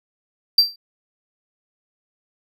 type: tone with exponential decay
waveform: triangle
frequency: 4699 Hz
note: D8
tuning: in tune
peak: -5 dBFS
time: 0.58-0.76 s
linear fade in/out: 5 ms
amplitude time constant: 37 ms
effects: none